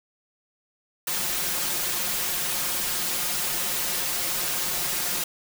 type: noise with comb filter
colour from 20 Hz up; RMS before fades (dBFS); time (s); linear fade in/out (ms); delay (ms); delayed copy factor
white; -27; 1.07-5.24; 5; 5.6; +0.95
effects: none